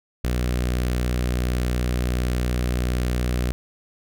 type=tone with notch filter; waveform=sawtooth; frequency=61.4 Hz; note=B1; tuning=9 cents flat; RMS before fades=-23 dBFS; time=0.24-3.52 s; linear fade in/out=0 ms; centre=910 Hz; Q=1.9; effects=none